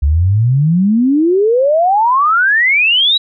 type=exponential sweep; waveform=sine; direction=up; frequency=67.9 to 3947 Hz; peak=-8 dBFS; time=0.02-3.18 s; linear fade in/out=10 ms; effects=none